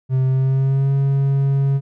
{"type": "tone with pitch glide", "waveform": "triangle", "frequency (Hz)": [130.81, 137.79], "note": ["C3", "C#3"], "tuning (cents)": [0, -10], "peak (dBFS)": -12, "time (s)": [0.09, 1.81], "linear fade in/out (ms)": 50, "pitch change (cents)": 90, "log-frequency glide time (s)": [0.26, 0.93], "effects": []}